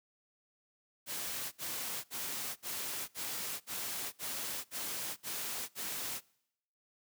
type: noise bursts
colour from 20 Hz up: white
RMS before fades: -39 dBFS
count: 10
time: 1.06-6.209 s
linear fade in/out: 50 ms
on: 460 ms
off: 61 ms
effects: noise-tail reverb RT60 0.8 s tail -25 dB re dry + high-pass 100 Hz 12 dB/octave